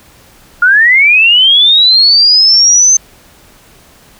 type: linear sweep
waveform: sine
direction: up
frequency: 1396 to 6272 Hz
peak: -3 dBFS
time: 0.62-2.97 s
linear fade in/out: 5 ms
effects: pink hiss -42 dBFS RMS until 4.19 s